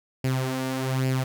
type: tone with flanger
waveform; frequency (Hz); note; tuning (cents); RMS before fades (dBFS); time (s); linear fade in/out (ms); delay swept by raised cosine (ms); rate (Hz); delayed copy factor
sawtooth; 130.81; C3; 0; -26; 0.24-1.24; 5; 0.4 to 4.3; 1.2; +0.6
effects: none